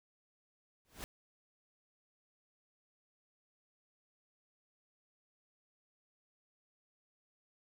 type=noise with exponential growth; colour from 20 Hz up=pink; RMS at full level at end=-41 dBFS; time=0.85-1.04 s; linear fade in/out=0 ms; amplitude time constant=41 ms; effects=none